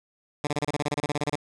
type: tone bursts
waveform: 10% pulse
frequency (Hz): 146.83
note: D3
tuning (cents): 0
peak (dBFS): -16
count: 16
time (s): 0.44-1.357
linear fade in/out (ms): 5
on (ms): 32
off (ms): 27
effects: resampled to 22050 Hz + 7-bit